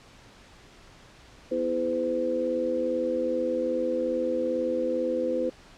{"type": "harmonic tone with a mistuned harmonic", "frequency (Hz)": 82.41, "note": "E2", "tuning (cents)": 0, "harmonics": [3, 4, 5, 6], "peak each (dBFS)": [-33, -31, -37, -26], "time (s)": [1.51, 5.5], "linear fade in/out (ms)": 10, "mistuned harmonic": 6, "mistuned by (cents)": 54, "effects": ["pink hiss -52 dBFS RMS until 5.77 s", "low-pass 6000 Hz 12 dB/octave"]}